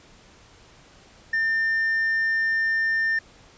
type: tone with hard clipping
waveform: sine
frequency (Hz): 1800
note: A6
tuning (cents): +39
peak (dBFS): -21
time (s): 1.33-3.19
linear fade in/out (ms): 5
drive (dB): 2
effects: pink hiss -52 dBFS RMS until 3.57 s + resampled to 16000 Hz